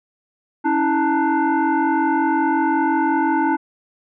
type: tone with frequency modulation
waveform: sine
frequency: 277.7 Hz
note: C#4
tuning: 3 cents sharp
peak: -15 dBFS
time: 0.64-3.57 s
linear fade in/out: 20 ms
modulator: 601 Hz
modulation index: 1.6
effects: none